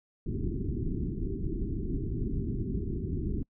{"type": "low-pass noise", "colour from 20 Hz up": "pink", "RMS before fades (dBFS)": -32, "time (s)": [0.26, 3.43], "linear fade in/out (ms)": 5, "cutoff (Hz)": 400, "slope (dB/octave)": 96, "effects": ["noise-tail reverb RT60 0.1 s tail -26 dB re dry"]}